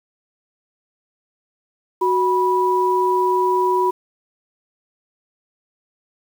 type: tone pair together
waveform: sine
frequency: 369.9 / 979 Hz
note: F#4 / B5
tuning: 0 / -15 cents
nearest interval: octave + perfect fourth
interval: 1685 cents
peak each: -18 / -17 dBFS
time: 2.01-3.91 s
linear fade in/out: 10 ms
effects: 7-bit